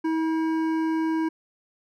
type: tone with hard clipping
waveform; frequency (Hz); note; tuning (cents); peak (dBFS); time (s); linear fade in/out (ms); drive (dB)
sine; 321.3; E4; -44; -24; 0.04-1.29; 10; 11
effects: none